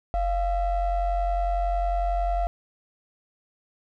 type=ring-modulated tone; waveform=triangle; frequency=324.5 Hz; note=E4; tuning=27 cents flat; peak=-17 dBFS; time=0.14-2.47 s; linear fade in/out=0 ms; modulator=370 Hz; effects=none